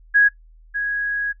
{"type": "tone pair in turn", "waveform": "sine", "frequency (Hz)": [1658, 1658], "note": ["G#6", "G#6"], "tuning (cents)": [-3, -3], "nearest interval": "unison", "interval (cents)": 0, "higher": "neither", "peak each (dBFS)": [-10, -20], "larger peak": "first", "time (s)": [[0.14, 0.29], [0.74, 1.33]], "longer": "second", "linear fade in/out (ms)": 20, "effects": ["noise-tail reverb RT60 0.1 s tail -17 dB re dry", "added 40 Hz sine -45 dBFS peak until 1.4 s"]}